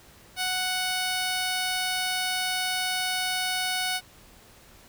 5% pulse tone with notch filter, 740 Hz, F#5, in tune, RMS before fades -28 dBFS, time 0.36-4.01 s, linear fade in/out 50 ms, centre 7000 Hz, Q 1.4, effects pink hiss -53 dBFS RMS until 4.88 s

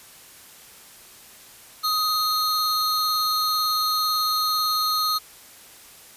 square tone pair together, 1254 / 4218 Hz, D#6 / C8, +13 / +13 cents, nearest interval octave + major sixth, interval 2100 cents, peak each -24 dBFS, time 1.83-5.19 s, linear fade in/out 20 ms, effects white hiss -47 dBFS RMS until 6.16 s + resampled to 32000 Hz

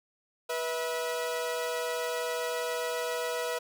sawtooth tone pair together, 488.3 / 648.6 Hz, B4 / E5, -20 / -28 cents, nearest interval perfect fourth, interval 492 cents, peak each -28 / -31 dBFS, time 0.49-3.59 s, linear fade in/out 10 ms, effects none

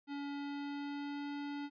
square tone with pitch glide, 284 to 287.1 Hz, C#4 to D4, +42 to -39 cents, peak -40 dBFS, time 0.07-1.7 s, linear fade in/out 50 ms, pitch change +19 cents, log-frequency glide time 0.28-1.29 s, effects resampled to 11025 Hz

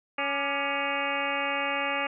harmonic tone with a mistuned harmonic, 279.7 Hz, C#4, 16 cents sharp, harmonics 1 / 2 / 3 / 4 / 5 / 6 / 7 / 8 / 9 / 10, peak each -39 / -34 / -34 / -34 / -39 / -38 / -37 / -34 / -35 / -36 dBFS, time 0.18-2.07 s, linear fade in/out 5 ms, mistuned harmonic 4, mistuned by +95 cents, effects none

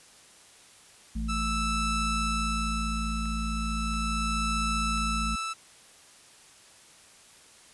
harmonic tone, 55.3 Hz, A1, 9 cents sharp, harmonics 1 / 3 / 4, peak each -30 / -39 / -34 dBFS, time 1.15-5.36 s, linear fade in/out 10 ms
sawtooth tone with tremolo, 1318.5 Hz, E6, in tune, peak -24 dBFS, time 1.28-5.54 s, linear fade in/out 20 ms, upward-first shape sine, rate 0.36 Hz, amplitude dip 55%
clicks, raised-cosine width 0.3 ms, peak -34 dBFS, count 3, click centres 3.256 / 3.938 / 4.977 s
effects white hiss -54 dBFS RMS until 7.73 s + resampled to 24000 Hz

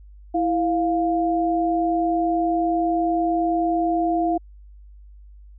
sine tone pair together, 329.7 / 700.3 Hz, E4 / F5, 0 / +5 cents, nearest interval octave + minor second, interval 1305 cents, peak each -21 dBFS, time 0.34-4.38 s, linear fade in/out 10 ms, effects added 50 Hz sine -42 dBFS peak until 5.58 s

